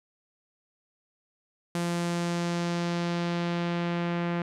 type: tone with low-pass filter sweep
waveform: sawtooth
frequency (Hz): 172.3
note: F3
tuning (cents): -23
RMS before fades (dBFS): -29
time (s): 1.75-4.42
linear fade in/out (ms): 2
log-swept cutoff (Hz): 10000 to 2300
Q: 1.1
effects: none